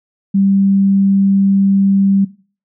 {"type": "tone", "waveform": "sine", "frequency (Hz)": 196.1, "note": "G3", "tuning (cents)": 1, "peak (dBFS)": -9, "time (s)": [0.34, 2.25], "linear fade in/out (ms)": 10, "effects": ["noise-tail reverb RT60 0.4 s tail -19 dB re dry"]}